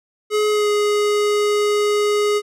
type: tone with pitch glide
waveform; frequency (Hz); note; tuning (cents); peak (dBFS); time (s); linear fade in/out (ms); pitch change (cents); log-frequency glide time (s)
square; 422.8 to 415.8; G#4 to G#4; +31 to +2; -16; 0.3-2.42; 50; -29; 0.5-0.69
effects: low-pass 10000 Hz 12 dB/octave